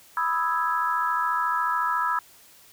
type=chord; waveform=sine; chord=E major seventh; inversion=second; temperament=equal; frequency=987.8 / 1244.5 / 1318.5 / 1661.2 Hz; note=B5 / D#6 / E6 / G#6; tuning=0 / 0 / 0 / 0 cents; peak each=-26 / -31 / -26 / -30 dBFS; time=0.17-2.19 s; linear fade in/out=2 ms; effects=white hiss -53 dBFS RMS until 2.72 s